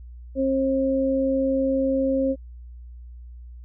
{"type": "tone pair together", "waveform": "sine", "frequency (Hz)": [267.9, 535.8], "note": ["C4", "C5"], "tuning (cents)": [41, 41], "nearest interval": "octave", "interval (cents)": 1200, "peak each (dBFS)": -22, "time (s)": [0.35, 2.36], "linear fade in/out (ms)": 50, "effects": ["added 60 Hz sine -38 dBFS peak until 3.64 s"]}